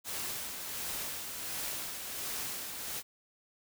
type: noise with tremolo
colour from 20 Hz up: white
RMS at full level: -37 dBFS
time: 0.04-3.03 s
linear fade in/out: 50 ms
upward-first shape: sine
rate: 1.4 Hz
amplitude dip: 40%
effects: none